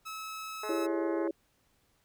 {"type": "tone", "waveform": "sawtooth", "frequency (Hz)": 1295, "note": "E6", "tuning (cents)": -31, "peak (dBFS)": -35, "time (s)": [0.05, 0.87], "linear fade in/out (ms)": 20}
{"type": "harmonic tone", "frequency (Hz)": 212.4, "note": "G#3", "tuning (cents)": 39, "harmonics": [2, 3, 4, 5, 6, 7, 8, 9, 10], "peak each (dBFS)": [-39, -43, -43, -45, -51, -50, -51, -56, -56], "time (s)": [0.63, 1.28], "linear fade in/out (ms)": 5}
{"type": "chord", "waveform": "sine", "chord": "C# diminished", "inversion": "first", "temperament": "just", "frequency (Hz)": [332.6, 399.1, 554.4], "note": ["E4", "G4", "C#5"], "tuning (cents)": [16, 31, 0], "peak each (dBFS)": [-31, -36, -36], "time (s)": [0.69, 1.31], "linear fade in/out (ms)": 5}
{"effects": ["pink hiss -71 dBFS RMS until 2.04 s"]}